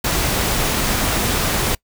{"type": "noise", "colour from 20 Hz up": "pink", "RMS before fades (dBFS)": -19, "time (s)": [0.04, 1.75], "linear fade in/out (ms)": 5, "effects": ["noise-tail reverb RT60 0.1 s tail -25 dB re dry"]}